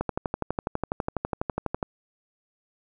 click train, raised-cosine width 1 ms, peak -12 dBFS, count 23, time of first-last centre 0.01-1.828 s, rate 12.1 Hz, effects none

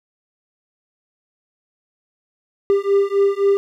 triangle beating tone pair, 396.1 / 399.9 Hz, G4 / G4, +18 / +35 cents, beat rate 3.8 Hz, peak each -15 dBFS, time 2.7-3.57 s, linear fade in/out 0 ms, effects none

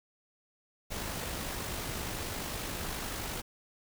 pink noise with amplitude modulation, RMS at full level -36 dBFS, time 0.9-3.42 s, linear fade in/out 20 ms, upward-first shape sine, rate 51.4 Hz, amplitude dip 30%, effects none

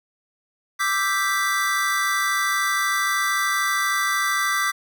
square chord, E minor seventh, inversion third, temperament equal, 1174.7 / 1318.5 / 1568 / 1975.5 Hz, D6 / E6 / G6 / B6, 0 / 0 / 0 / 0 cents, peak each -25 / -31 / -27 / -25 dBFS, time 0.79-4.72 s, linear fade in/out 20 ms, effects none

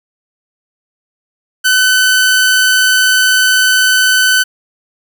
sawtooth tone, 1512 Hz, F#6, 37 cents sharp, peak -4 dBFS, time 1.64-4.44 s, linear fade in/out 20 ms, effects none

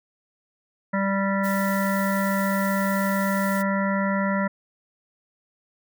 harmonic tone, 196 Hz, G3, in tune, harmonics 1 / 3 / 5 / 7 / 9 / 10, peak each -23 / -28 / -30 / -31 / -33 / -33 dBFS, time 0.93-4.48 s, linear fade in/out 10 ms
blue noise, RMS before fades -37 dBFS, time 1.43-3.63 s, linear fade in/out 20 ms
effects none

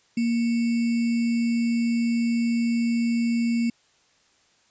sine tone with sample-and-hold, 233.4 Hz, A#3, 2 cents sharp, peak -20 dBFS, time 0.17-3.7 s, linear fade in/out 5 ms, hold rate 2450 Hz, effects white hiss -62 dBFS RMS until 4.7 s + resampled to 16000 Hz

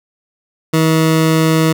20% pulse tone, 160 Hz, D#3, 49 cents sharp, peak -5 dBFS, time 0.73-1.73 s, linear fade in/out 10 ms, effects none

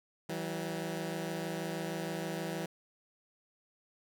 15% pulse tone pair together, 163.9 / 190.24 Hz, E3 / F#3, -10 / +48 cents, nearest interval minor third, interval 258 cents, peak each -31 / -33 dBFS, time 0.29-2.66 s, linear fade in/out 5 ms, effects none

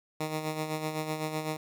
10% pulse tone with tremolo, 155.6 Hz, D#3, in tune, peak -21 dBFS, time 0.2-1.57 s, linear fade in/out 5 ms, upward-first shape sine, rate 7.9 Hz, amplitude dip 55%, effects none

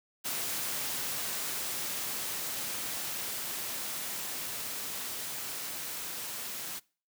white noise with level ramp, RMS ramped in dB -34 to -39 dBFS, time 0.24-6.8 s, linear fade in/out 20 ms, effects noise-tail reverb RT60 0.4 s tail -24 dB re dry + high-pass 100 Hz 12 dB/octave

